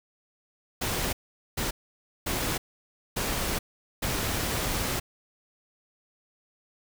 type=noise bursts at uneven times; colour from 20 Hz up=pink; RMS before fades=-29 dBFS; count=5; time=0.81-1.13 / 1.57-1.71 / 2.26-2.58 / 3.16-3.59 / 4.02-5 s; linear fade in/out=10 ms; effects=none